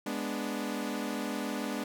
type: chord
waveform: sawtooth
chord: G# diminished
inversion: none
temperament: equal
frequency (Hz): 207.7 / 246.9 / 293.7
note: G#3 / B3 / D4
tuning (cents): 0 / 0 / 0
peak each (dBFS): -33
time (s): 0.06-1.84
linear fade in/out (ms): 5
effects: none